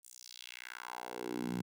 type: tone with high-pass filter sweep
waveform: 10% pulse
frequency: 61 Hz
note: B1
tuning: 21 cents flat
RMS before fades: -43 dBFS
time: 0.03-1.62 s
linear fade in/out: 10 ms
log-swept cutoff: 9100 to 150 Hz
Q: 2.5
effects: none